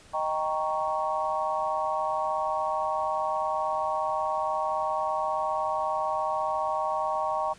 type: chord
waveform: sine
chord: Eb dominant seventh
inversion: none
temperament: equal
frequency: 622.3 / 784 / 932.3 / 1108.7 Hz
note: Eb5 / G5 / Bb5 / Db6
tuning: 0 / 0 / 0 / 0 cents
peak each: -31 dBFS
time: 0.13-7.54 s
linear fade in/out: 20 ms
effects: pink hiss -53 dBFS RMS until 7.58 s + resampled to 22050 Hz